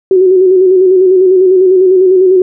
sine tone with vibrato, 372.6 Hz, F#4, 12 cents sharp, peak -3 dBFS, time 0.11-2.42 s, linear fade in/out 2 ms, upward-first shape square, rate 10 Hz, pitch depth 39 cents each way, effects none

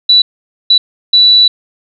sine tone bursts at uneven times, 3951 Hz, B7, in tune, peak -3 dBFS, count 3, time 0.09-0.22 / 0.7-0.78 / 1.13-1.48 s, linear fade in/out 5 ms, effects none

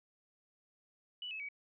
sine tone with pitch steps, 2960 / 2592 / 2269 Hz, F#7 / E7 / C#7, 0 / -30 / +40 cents, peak -40 dBFS, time 1.22-1.487 s, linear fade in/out 2 ms, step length 89 ms, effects none

